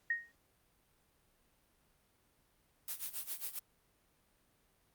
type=tone with exponential decay; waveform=sine; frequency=1864.7 Hz; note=A#6; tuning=in tune; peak=-28 dBFS; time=0.1-0.32 s; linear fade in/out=5 ms; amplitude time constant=46 ms
type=noise with tremolo; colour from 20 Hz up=blue; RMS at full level=-39 dBFS; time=2.88-3.59 s; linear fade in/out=2 ms; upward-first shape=sine; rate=7.4 Hz; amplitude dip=85%
effects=pink hiss -73 dBFS RMS until 4.94 s + Opus 48 kbps